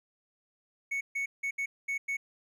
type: tone bursts at uneven times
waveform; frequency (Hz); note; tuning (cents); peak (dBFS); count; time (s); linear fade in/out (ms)
triangle; 2217; C#7; 0; -28; 6; 0.91-1.01 / 1.15-1.26 / 1.43-1.51 / 1.58-1.66 / 1.88-1.98 / 2.08-2.17; 10
effects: none